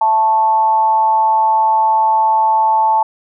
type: tone with amplitude modulation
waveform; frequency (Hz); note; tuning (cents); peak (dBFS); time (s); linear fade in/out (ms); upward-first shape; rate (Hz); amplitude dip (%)
sine; 880; A5; 0; -7; 0.01-3.03; 5; sine; 217; 55
effects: none